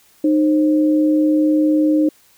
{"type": "tone pair together", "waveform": "sine", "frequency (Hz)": [306.5, 531], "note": ["D#4", "C5"], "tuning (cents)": [-26, 25], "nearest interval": "minor seventh", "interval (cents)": 951, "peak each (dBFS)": [-12, -22], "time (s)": [0.24, 2.09], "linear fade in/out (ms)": 5, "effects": ["white hiss -53 dBFS RMS until 2.37 s"]}